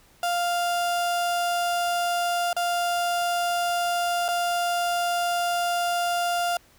35% pulse tone with dropouts, 698.5 Hz, F5, in tune, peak -21 dBFS, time 0.23-6.57 s, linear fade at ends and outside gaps 2 ms, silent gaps 2.53-2.565 / 4.282-4.286 s, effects pink hiss -57 dBFS RMS until 6.78 s

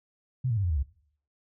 sine tone with pitch steps, 128.9 / 113.52 / 99.97 / 88.04 / 77.53 / 68.28 Hz, C3 / A#2 / G2 / F2 / D#2 / C#2, -26 / -45 / +34 / +14 / -6 / -26 cents, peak -24 dBFS, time 0.44-0.83 s, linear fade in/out 10 ms, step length 65 ms, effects noise-tail reverb RT60 0.6 s tail -20 dB re dry

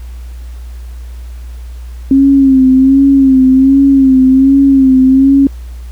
sine tone with vibrato, 267.7 Hz, C4, 40 cents sharp, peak -3 dBFS, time 2.11-5.47 s, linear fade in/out 2 ms, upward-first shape sine, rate 1.3 Hz, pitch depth 54 cents each way, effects added 60 Hz sine -23 dBFS peak until 5.91 s + pink hiss -44 dBFS RMS until 5.91 s

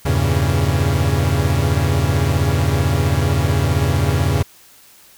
45% pulse chord, E diminished seventh, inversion none, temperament equal, 82.41 / 98 / 116.54 / 138.59 Hz, E2 / G2 / Bb2 / Db3, 0 / 0 / 0 / 0 cents, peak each -19 / -20 / -24 / -19 dBFS, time 0.05-4.43 s, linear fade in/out 10 ms, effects white hiss -47 dBFS RMS until 5.17 s

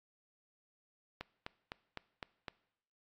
click train, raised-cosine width 0.3 ms, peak -25 dBFS, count 6, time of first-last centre 1.21-2.482 s, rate 3.93 Hz, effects noise-tail reverb RT60 0.8 s tail -21 dB re dry + AAC 64 kbps

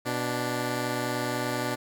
10% pulse tone pair together, 123.47 / 293.4 Hz, B2 / D4, 0 / -2 cents, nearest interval octave + minor third, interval 1498 cents, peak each -22 dBFS, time 0.05-1.76 s, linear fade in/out 20 ms, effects none

